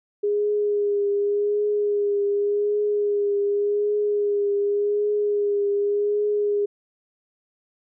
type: tone with vibrato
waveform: sine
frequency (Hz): 410.5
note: G#4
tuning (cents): -20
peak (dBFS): -19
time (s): 0.23-6.66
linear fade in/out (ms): 10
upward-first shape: triangle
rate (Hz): 0.87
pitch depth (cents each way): 29
effects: none